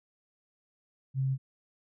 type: tone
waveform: sine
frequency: 133.4 Hz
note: C3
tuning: 34 cents sharp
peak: -26 dBFS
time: 1.14-1.38 s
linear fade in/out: 50 ms
effects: none